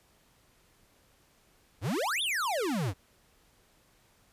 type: exponential two-way sweep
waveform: square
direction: up then down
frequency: 82.41 to 3729 to 82.41 Hz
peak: -29 dBFS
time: 1.81-2.94 s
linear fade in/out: 50 ms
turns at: 2.22 s
effects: pink hiss -65 dBFS RMS until 4.32 s + resampled to 32000 Hz